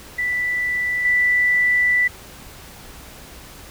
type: tone with level steps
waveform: sine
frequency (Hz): 1975.5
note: B6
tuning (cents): 0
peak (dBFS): -19 / -14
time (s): 0.18-2.08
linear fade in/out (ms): 10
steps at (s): 1.05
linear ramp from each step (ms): 2
effects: added 60 Hz sine -48 dBFS peak until 3.7 s + pink hiss -41 dBFS RMS until 3.7 s